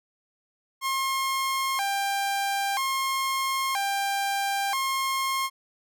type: tone with vibrato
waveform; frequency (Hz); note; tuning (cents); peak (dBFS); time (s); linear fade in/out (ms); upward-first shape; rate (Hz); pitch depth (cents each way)
sawtooth; 922; A#5; -19; -21; 0.81-5.5; 50; square; 0.51; 260
effects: none